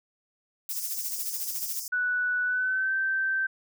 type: noise with tremolo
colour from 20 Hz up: violet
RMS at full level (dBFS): -31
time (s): 0.69-1.8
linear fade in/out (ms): 2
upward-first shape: sine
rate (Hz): 14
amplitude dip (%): 75
type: high-pass noise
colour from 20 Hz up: pink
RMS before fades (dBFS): -37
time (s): 0.71-1.88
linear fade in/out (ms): 2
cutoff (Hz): 4900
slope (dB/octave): 96
type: tone with pitch glide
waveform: sine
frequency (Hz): 1480 to 1555.4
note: F#6 to G6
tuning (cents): 0 to -14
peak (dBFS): -24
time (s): 1.92-3.47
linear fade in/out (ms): 10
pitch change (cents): +86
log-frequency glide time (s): 2.44-2.94
effects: none